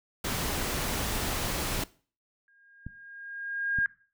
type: noise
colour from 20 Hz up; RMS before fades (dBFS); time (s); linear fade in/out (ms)
pink; -31; 0.24-1.84; 5
type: tone with exponential growth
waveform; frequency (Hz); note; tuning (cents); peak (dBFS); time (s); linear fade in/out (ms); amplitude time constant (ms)
sine; 1621; G#6; -42; -22; 2.48-3.86; 1; 300
type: clicks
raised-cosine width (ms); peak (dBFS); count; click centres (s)
5; -25 / -24; 2; 2.866 / 3.787
effects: noise-tail reverb RT60 0.4 s tail -20 dB re dry